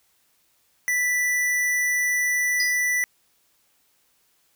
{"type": "tone", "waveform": "square", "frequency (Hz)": 1975.5, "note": "B6", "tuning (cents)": 0, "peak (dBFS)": -21, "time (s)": [0.88, 3.04], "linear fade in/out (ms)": 0}
{"type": "tone with exponential decay", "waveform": "triangle", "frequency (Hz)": 4978, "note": "D#8", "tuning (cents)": 0, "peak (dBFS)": -20, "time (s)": [2.6, 2.83], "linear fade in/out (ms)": 1, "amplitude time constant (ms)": 48}
{"effects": ["white hiss -65 dBFS RMS until 4.55 s"]}